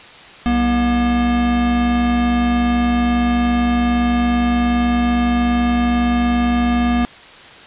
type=tone pair together; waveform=square; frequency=63.51 / 240 Hz; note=B1 / B3; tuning=+49 / -49 cents; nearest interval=octave + major seventh; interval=2302 cents; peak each=-22 / -15 dBFS; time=0.46-7.05 s; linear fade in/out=0 ms; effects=white hiss -39 dBFS RMS until 7.66 s + resampled to 8000 Hz